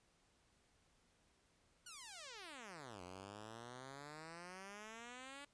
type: exponential two-way sweep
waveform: 5% pulse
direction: down then up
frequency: 1500 to 88 to 288.8 Hz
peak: -40 dBFS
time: 1.86-5.45 s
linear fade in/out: 5 ms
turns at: 3.02 s
effects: pink hiss -75 dBFS RMS until 5.53 s + resampled to 22050 Hz